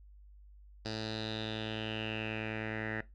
10% pulse tone with low-pass filter sweep, 109.6 Hz, A2, 6 cents flat, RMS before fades -38 dBFS, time 0.85-3.01 s, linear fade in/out 5 ms, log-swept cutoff 4700 to 1900 Hz, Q 6.3, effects noise-tail reverb RT60 0.2 s tail -18 dB re dry + added 50 Hz sine -53 dBFS peak until 3.14 s

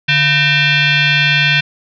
sine tone with frequency modulation, 146.83 Hz, D3, in tune, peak -9 dBFS, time 0.08-1.61 s, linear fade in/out 10 ms, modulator 843 Hz, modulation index 4, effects none

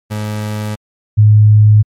30% pulse / sine tone pair in turn, 106.2 / 106.2 Hz, G#2 / G#2, +39 / +39 cents, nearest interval unison, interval 0 cents, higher neither, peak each -15 / -3 dBFS, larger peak second, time 0.1-0.76 / 1.17-1.83 s, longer neither, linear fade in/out 20 ms, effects MP3 64 kbps

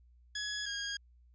15% pulse tone pair in turn, 1680 / 1632.2 Hz, G#6 / G#6, +19 / -31 cents, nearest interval unison, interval 50 cents, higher first, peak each -29 / -29 dBFS, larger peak neither, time 0.35-0.66 / 0.66-0.97 s, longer neither, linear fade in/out 5 ms, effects added 60 Hz sine -59 dBFS peak until 1.34 s + resampled to 16000 Hz

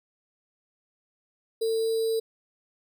sine tone with sample-and-hold, 449.5 Hz, A4, 37 cents sharp, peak -23 dBFS, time 1.61-2.2 s, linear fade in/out 10 ms, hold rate 4410 Hz, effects none

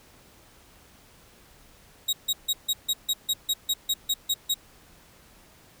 sawtooth tone bursts, 3800 Hz, A#7, 33 cents sharp, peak -19 dBFS, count 13, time 2.08-4.543 s, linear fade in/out 10 ms, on 51 ms, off 150 ms, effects pink hiss -55 dBFS RMS until 5.8 s

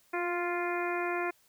harmonic tone with a mistuned harmonic, 349.2 Hz, F4, in tune, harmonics 1 / 2 / 3 / 4 / 5 / 6 / 7, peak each -33 / -36 / -38 / -39 / -40 / -41 / -41 dBFS, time 0.13-1.31 s, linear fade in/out 10 ms, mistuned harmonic 1, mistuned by +15 cents, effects white hiss -66 dBFS RMS until 1.48 s

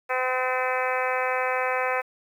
harmonic tone, 255.7 Hz, C4, 40 cents flat, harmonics 2 / 3 / 4 / 5 / 6 / 7 / 8 / 9 / 10, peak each -28 / -30 / -31 / -32 / -33 / -33 / -34 / -35 / -35 dBFS, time 0.09-2.02 s, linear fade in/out 20 ms, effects 9-bit

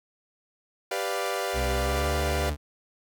sawtooth chord, G dominant seventh, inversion none, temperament equal, 392 / 493.9 / 587.3 / 698.5 Hz, G4 / B4 / D5 / F5, 0 / 0 / 0 / 0 cents, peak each -29 dBFS, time 0.91-2.5 s, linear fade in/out 5 ms
40% pulse tone with pitch glide, 64.5 to 74.09 Hz, C2 to D2, -24 to +16 cents, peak -26 dBFS, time 1.53-2.57 s, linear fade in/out 50 ms, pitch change +240 cents, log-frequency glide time 1.8-2.09 s
effects none

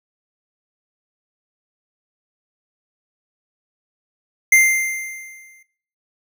square tone with exponential decay, 2093 Hz, C7, in tune, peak -8 dBFS, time 4.52-5.63 s, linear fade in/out 5 ms, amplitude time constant 240 ms, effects noise-tail reverb RT60 0.5 s tail -19 dB re dry

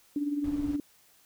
sine tone with tremolo, 290 Hz, D4, 22 cents flat, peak -25 dBFS, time 0.16-0.8 s, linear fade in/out 2 ms, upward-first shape sine, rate 19 Hz, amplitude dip 60%
brown noise, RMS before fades -41 dBFS, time 0.44-0.76 s, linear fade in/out 2 ms
effects white hiss -62 dBFS RMS until 1.25 s

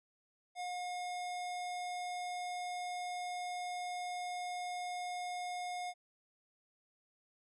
square tone, 718 Hz, F5, 48 cents sharp, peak -39 dBFS, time 0.55-5.94 s, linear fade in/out 50 ms, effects resampled to 24000 Hz

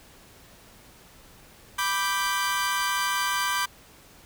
sawtooth chord, G major, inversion first, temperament equal, 987.8 / 1174.7 / 1568 Hz, B5 / D6 / G6, 0 / 0 / 0 cents, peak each -25 dBFS, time 1.78-3.66 s, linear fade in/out 10 ms, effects pink hiss -52 dBFS RMS until 4.25 s

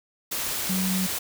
sine tone in noise, 187.1 Hz, F#3, 20 cents sharp, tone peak -24 dBFS, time 0.69-1.07 s, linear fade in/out 10 ms, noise white, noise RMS -29 dBFS, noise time 0.31-1.19 s, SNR +2 dB, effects none

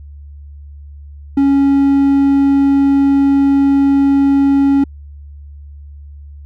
triangle tone, 277.2 Hz, C#4, in tune, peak -6 dBFS, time 1.37-4.84 s, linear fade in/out 5 ms, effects added 72 Hz sine -31 dBFS peak until 6.45 s

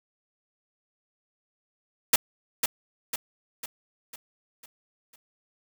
white noise with echo, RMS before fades -18 dBFS, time 2.13-2.16 s, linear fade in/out 5 ms, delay 500 ms, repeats 6, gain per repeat -6 dB, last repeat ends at 5.16 s, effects none

